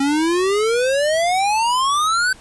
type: exponential sweep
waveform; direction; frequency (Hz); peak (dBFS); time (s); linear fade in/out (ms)
square; up; 271 to 1546; -16; 0-2.33; 5
effects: pink hiss -45 dBFS RMS until 2.4 s + resampled to 24000 Hz